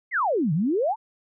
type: exponential two-way sweep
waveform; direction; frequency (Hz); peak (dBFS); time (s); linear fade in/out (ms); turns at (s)
sine; down then up; 2200 to 143.6 to 946; -20; 0.11-0.96; 50; 0.53
effects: none